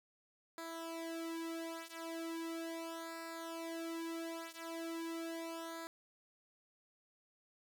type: tone with flanger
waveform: sawtooth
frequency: 330 Hz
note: E4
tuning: 2 cents sharp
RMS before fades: -44 dBFS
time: 0.58-5.87 s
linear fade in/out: 0 ms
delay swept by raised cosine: 0.35 to 5.75 ms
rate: 0.19 Hz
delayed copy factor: -0.9
effects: none